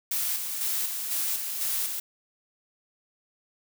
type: noise with tremolo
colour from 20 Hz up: blue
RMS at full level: -28 dBFS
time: 0.11-2 s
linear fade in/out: 5 ms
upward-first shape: square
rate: 2 Hz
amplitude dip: 40%
effects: none